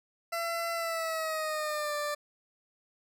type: tone with pitch glide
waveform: 20% pulse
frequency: 674 to 590.2 Hz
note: E5 to D5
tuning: +38 to +8 cents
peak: -26 dBFS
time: 0.32-2.15 s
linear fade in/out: 10 ms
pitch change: -230 cents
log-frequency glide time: 0.74-1.95 s
effects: none